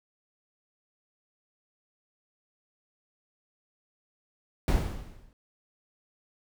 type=noise with exponential decay; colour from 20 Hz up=brown; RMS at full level=-20 dBFS; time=4.68-5.33 s; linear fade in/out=1 ms; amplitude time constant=140 ms; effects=none